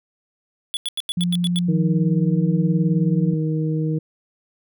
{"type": "tone bursts", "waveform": "square", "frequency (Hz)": 3420, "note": "A7", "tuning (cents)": -50, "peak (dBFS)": -23, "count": 8, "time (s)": [0.74, 1.588], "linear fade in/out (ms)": 0, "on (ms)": 29, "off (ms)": 88}
{"type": "tone", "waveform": "sine", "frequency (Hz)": 175.7, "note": "F3", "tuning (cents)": 11, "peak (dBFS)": -18, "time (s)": [1.17, 3.34], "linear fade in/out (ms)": 5}
{"type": "harmonic tone", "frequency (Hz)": 156.8, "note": "D#3", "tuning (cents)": 14, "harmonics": [1, 2, 3], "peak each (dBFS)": [-20, -26, -30], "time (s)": [1.68, 3.99], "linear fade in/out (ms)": 10}
{"effects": []}